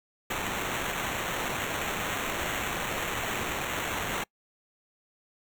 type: noise with sample-and-hold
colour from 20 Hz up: violet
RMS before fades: -32 dBFS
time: 0.3-4.24 s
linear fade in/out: 5 ms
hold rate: 4900 Hz
effects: noise-tail reverb RT60 0.1 s tail -26 dB re dry